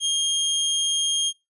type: tone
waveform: sawtooth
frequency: 3229 Hz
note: G#7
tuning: 49 cents flat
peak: -17 dBFS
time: 0-1.33 s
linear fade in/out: 50 ms
effects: noise-tail reverb RT60 0.2 s tail -22 dB re dry + resampled to 24000 Hz